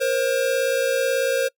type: tone pair together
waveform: square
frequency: 475.5 / 533.7 Hz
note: A#4 / C5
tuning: +34 / +34 cents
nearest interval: major second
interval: 200 cents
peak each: -25 / -21 dBFS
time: 0-1.49 s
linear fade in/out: 20 ms
effects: noise-tail reverb RT60 0.1 s tail -25 dB re dry